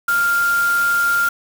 sine tone in noise, 1396.9 Hz, F6, in tune, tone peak -14 dBFS, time 0.08-1.29 s, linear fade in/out 5 ms, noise white, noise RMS -29 dBFS, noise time 0.08-1.29 s, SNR +12 dB, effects none

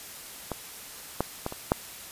clicks, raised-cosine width 1 ms, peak -16 / -10 / -15 / -22 / -6 dBFS, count 5, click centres 0.517 / 1.206 / 1.464 / 1.524 / 1.719 s, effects white hiss -43 dBFS RMS until 2.11 s + resampled to 32000 Hz

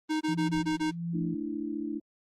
square tone bursts, 311.1 Hz, D#4, in tune, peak -27 dBFS, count 6, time 0.09-0.915 s, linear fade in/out 20 ms, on 120 ms, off 21 ms
sine tone with tremolo, 169.4 Hz, E3, 48 cents sharp, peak -29 dBFS, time 0.28-1.35 s, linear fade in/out 10 ms, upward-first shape sine, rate 1.4 Hz, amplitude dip 75%
sine chord, A suspended fourth, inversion none, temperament equal with one note detuned, 220 / 294.9 / 329.6 Hz, A3 / D4 / E4, 0 / +7 / 0 cents, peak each -38 / -34 / -36 dBFS, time 1.13-2 s, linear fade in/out 20 ms
effects low-pass 7000 Hz 12 dB/octave + Opus 24 kbps

